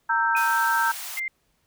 sine chord, E diminished, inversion second, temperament equal with one note detuned, 923.8 / 1318.5 / 1568 Hz, Bb5 / E6 / G6, -16 / 0 / 0 cents, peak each -23 / -26 / -23 dBFS, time 0.09-0.92 s, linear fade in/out 10 ms
sine tone with exponential decay, 2489 Hz, D#7, in tune, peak -24 dBFS, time 0.35-0.67 s, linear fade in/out 2 ms, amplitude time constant 68 ms
white high-pass noise, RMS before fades -35 dBFS, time 0.36-1.2 s, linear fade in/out 10 ms, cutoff 660 Hz, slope 48 dB/octave
sine tone, 2093 Hz, C7, in tune, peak -26 dBFS, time 1.17-1.28 s, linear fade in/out 2 ms
effects pink hiss -69 dBFS RMS until 1.66 s

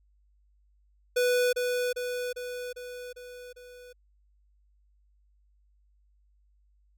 square tone with echo, 493.9 Hz, B4, in tune, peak -23 dBFS, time 1.16-1.53 s, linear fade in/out 10 ms, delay 400 ms, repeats 6, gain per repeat -4 dB, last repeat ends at 3.93 s, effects added 50 Hz sine -62 dBFS peak until 6.97 s

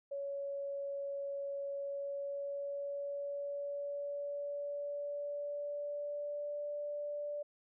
sine tone with pitch glide, 560 to 585.1 Hz, C#5 to D5, +18 to -7 cents, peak -37 dBFS, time 0.11-7.43 s, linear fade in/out 10 ms, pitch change +75 cents, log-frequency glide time 1.71-6.66 s, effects none

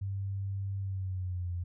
sine tone with pitch glide, 98 to 87.81 Hz, G2 to F2, 0 to +10 cents, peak -32 dBFS, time 0.01-1.64 s, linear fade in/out 10 ms, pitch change -190 cents, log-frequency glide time 0.79-1.53 s, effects none

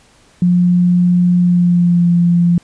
sine tone with pitch glide, 177.5 to 172.95 Hz, F3 to F3, +28 to -17 cents, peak -8 dBFS, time 0.42-2.58 s, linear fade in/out 2 ms, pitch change -45 cents, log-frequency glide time 1.37-2.1 s, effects pink hiss -49 dBFS RMS until 2.63 s + resampled to 22050 Hz

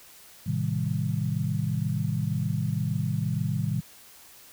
sine chord, A half-diminished seventh, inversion none, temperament just, 110 / 132 / 158.4 / 198 Hz, A2 / C3 / Eb3 / G3, 0 / +16 / +31 / +18 cents, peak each -30 / -30 / -29 / -33 dBFS, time 0.46-3.81 s, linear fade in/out 10 ms, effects white hiss -51 dBFS RMS until 4.52 s

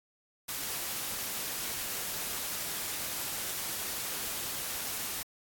white noise, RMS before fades -36 dBFS, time 0.48-5.23 s, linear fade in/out 10 ms, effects AAC 64 kbps

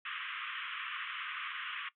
pink band-pass noise, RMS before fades -41 dBFS, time 0.05-1.89 s, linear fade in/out 5 ms, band 1100 to 3300 Hz, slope 96 dB/octave, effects noise-tail reverb RT60 0.1 s tail -18 dB re dry

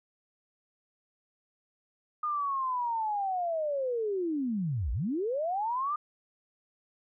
sine linear two-way sweep, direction down then up, 1228 to 50.4 to 1228 Hz, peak -28 dBFS, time 2.23-5.96 s, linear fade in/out 5 ms, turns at 4.92 s, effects none

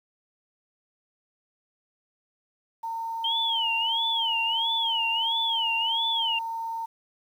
sine tone, 911 Hz, A#5, 40 cents flat, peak -29 dBFS, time 2.83-6.86 s, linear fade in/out 10 ms
sine tone with vibrato, 3100 Hz, G7, 20 cents flat, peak -24 dBFS, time 3.24-6.39 s, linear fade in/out 5 ms, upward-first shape sine, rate 1.5 Hz, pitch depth 200 cents each way
effects 9-bit

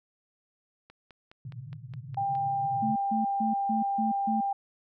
click train, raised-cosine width 0.3 ms, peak -34 dBFS, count 8, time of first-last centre 0.9-2.352 s, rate 4.82 Hz
white band-pass noise, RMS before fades -41 dBFS, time 1.45-2.96 s, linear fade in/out 2 ms, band 110 to 150 Hz, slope 96 dB/octave
sine tone, 794 Hz, G5, 22 cents sharp, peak -26 dBFS, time 2.17-4.53 s, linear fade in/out 5 ms
sine tone bursts, 220 Hz, A3, in tune, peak -27 dBFS, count 6, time 2.82-4.41 s, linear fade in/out 10 ms, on 140 ms, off 150 ms
effects none

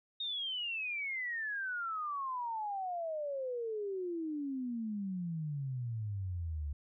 sine exponential sweep, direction down, 3729 to 70.5 Hz, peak -35 dBFS, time 0.2-6.73 s, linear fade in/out 5 ms, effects none

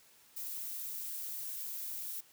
violet noise, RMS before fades -41 dBFS, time 0.36-2.21 s, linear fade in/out 10 ms, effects white hiss -63 dBFS RMS until 2.32 s + high-pass 60 Hz 12 dB/octave

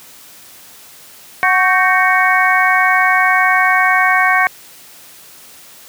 harmonic tone with a mistuned harmonic, 370 Hz, F#4, in tune, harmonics 2 / 3 / 4 / 5 / 6, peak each -16 / -16 / -16 / -16 / -16 dBFS, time 1.43-4.47 s, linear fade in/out 0 ms, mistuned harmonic 4, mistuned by +82 cents, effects white hiss -40 dBFS RMS until 5.88 s + high-pass 80 Hz 12 dB/octave

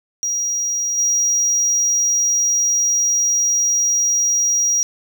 triangle tone with level steps, 5730 Hz, F8, 44 cents sharp, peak -17 / -13 dBFS, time 0.23-4.83 s, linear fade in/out 0 ms, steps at 0.97 s, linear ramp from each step 20 ms, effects none

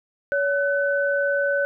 sine tone pair together, 565 / 1508.4 Hz, C#5 / F#6, +33 / +33 cents, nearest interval octave + perfect fourth, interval 1700 cents, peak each -21 / -23 dBFS, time 0.32-1.65 s, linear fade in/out 0 ms, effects none

